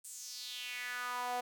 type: tone with high-pass filter sweep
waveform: sawtooth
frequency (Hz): 246.9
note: B3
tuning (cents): 0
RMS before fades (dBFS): -41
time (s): 0.04-1.41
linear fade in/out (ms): 10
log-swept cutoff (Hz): 8800 to 650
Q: 3.6
effects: none